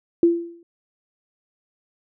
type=tone with exponential decay; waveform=sine; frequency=340 Hz; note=F4; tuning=46 cents flat; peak=-9 dBFS; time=0.23-0.63 s; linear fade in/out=2 ms; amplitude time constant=85 ms; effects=none